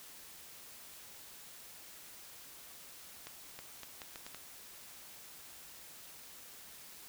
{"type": "accelerating click train", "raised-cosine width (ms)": 0.2, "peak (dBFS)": -28, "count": 7, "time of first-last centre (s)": [3.27, 4.346], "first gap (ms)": 320, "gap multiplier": 0.76, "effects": ["white hiss -53 dBFS RMS until 7.08 s"]}